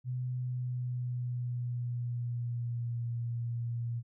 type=tone with pitch glide; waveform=sine; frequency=125.8 to 118.06 Hz; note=B2 to A#2; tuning=+32 to +22 cents; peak=-32 dBFS; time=0.04-4.03 s; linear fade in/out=50 ms; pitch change=-110 cents; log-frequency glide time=0.28-3.07 s; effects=none